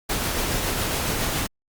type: noise with tremolo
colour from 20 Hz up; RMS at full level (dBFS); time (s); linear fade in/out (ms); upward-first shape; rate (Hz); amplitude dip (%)
pink; -24; 0.09-1.47; 10; triangle; 7.2; 25
effects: Opus 48 kbps